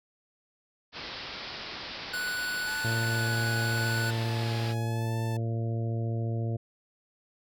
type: low-pass noise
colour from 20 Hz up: white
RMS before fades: -40 dBFS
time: 0.92-4.75 s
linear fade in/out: 50 ms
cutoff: 5200 Hz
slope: 96 dB/octave
type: tone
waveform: square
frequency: 1480 Hz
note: F#6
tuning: in tune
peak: -31 dBFS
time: 2.13-4.11 s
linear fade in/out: 10 ms
type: tone with vibrato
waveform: sawtooth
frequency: 859 Hz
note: A5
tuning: 42 cents flat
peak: -36 dBFS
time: 2.67-5.37 s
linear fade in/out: 5 ms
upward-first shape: sine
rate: 0.88 Hz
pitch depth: 49 cents each way
type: harmonic tone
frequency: 114.3 Hz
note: A#2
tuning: 34 cents flat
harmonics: 1 / 2 / 3 / 4 / 5 / 6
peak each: -28 / -39 / -40 / -42 / -44 / -45 dBFS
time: 2.84-6.57 s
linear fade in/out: 10 ms
effects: none